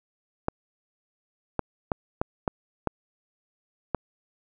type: clicks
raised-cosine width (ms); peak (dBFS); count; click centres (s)
1; -10; 7; 0.484 / 1.593 / 1.918 / 2.215 / 2.478 / 2.873 / 3.947
effects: none